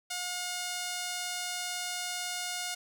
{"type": "tone", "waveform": "5% pulse", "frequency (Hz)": 718, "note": "F5", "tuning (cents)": 48, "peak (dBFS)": -22, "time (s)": [0.1, 2.75], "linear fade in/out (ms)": 10, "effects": []}